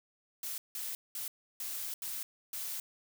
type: noise bursts at uneven times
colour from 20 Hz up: blue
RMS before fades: -39 dBFS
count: 6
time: 0.43-0.58 / 0.75-0.95 / 1.15-1.28 / 1.6-1.94 / 2.02-2.23 / 2.53-2.8 s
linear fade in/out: 2 ms
effects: none